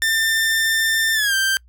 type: tone with pitch glide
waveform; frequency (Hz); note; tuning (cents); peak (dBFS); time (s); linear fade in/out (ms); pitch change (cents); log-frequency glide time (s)
sawtooth; 1793 to 1569.9; A6 to G6; +32 to +2; -13; 0.02-1.57; 0; -230; 1.14-1.34
effects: noise-tail reverb RT60 0.1 s tail -26 dB re dry + added 60 Hz sine -47 dBFS peak until 1.68 s